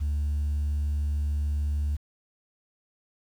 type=tone; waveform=sine; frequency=73.42 Hz; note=D2; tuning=in tune; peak=-22 dBFS; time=0-1.97 s; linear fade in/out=20 ms; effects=tanh soft clip ceiling -23 dBFS + 9-bit